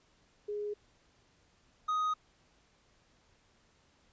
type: tone pair in turn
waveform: sine / triangle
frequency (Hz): 415.3 / 1250.3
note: G#4 / D#6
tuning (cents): 0 / +8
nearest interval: octave + perfect fifth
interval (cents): 1908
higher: second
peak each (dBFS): -34 / -27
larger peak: second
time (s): 0.48-0.74 / 1.88-2.14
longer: neither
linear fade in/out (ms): 10
effects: pink hiss -68 dBFS RMS until 4.12 s + resampled to 16000 Hz